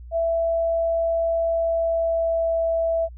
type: tone with pitch glide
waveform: sine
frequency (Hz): 664 to 660.2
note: E5 to E5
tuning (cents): +12 to +2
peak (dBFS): -19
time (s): 0.11-3.09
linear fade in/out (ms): 50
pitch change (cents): -10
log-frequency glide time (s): 1.47-2.67
effects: added 60 Hz sine -37 dBFS peak until 3.17 s